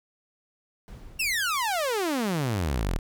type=noise with exponential decay; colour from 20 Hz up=brown; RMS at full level=-40 dBFS; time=0.88-2.63 s; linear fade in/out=0 ms; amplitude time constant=380 ms
type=exponential sweep; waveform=sawtooth; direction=down; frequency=2794 to 35.82 Hz; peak=-21 dBFS; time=1.19-2.99 s; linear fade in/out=10 ms
effects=none